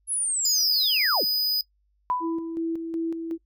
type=linear sweep; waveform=sine; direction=down; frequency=10680 to 103.3 Hz; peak=-23 dBFS; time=0.07-1.25 s; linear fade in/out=50 ms
type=tone; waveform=square; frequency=4978 Hz; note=D#8; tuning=in tune; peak=-22 dBFS; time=0.45-1.61 s; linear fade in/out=2 ms
type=tone with exponential decay; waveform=sine; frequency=995 Hz; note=B5; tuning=13 cents sharp; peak=-20 dBFS; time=2.1-2.56 s; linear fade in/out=0 ms; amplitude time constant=100 ms
type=tone with tremolo; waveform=sine; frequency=329.6 Hz; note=E4; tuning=in tune; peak=-24 dBFS; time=2.2-3.38 s; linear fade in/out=50 ms; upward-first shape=square; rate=2.7 Hz; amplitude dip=45%
effects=noise-tail reverb RT60 0.1 s tail -21 dB re dry + added 50 Hz sine -65 dBFS peak until 3.45 s